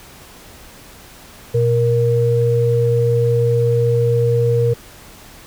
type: tone pair together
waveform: sine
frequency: 120.1 / 470 Hz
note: B2 / A#4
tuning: -48 / +14 cents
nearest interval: 2 octaves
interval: 2362 cents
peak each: -15 dBFS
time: 1.54-4.74 s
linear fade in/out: 10 ms
effects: pink hiss -41 dBFS RMS until 5.46 s